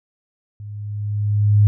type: tone with level ramp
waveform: sine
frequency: 103.83 Hz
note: G#2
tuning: in tune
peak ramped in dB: -31 to -8 dBFS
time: 0.6-1.67 s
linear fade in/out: 0 ms
effects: none